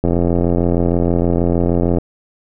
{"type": "click train", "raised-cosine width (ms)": 2, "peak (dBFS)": -3, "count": 169, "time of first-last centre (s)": [0.04, 1.984], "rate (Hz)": 86.4, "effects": []}